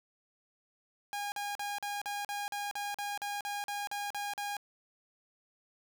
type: tone bursts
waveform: sawtooth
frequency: 816 Hz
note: G#5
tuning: 31 cents flat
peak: -31 dBFS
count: 15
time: 1.13-4.568 s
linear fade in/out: 0 ms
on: 190 ms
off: 42 ms
effects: none